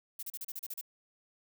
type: noise bursts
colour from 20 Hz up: violet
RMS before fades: -40 dBFS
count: 9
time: 0.19-0.812 s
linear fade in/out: 5 ms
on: 38 ms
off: 35 ms
effects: none